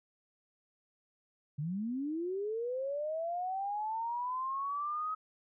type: linear sweep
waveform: sine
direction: up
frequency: 138.2 to 1274 Hz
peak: -33 dBFS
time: 1.58-5.15 s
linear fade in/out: 10 ms
effects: none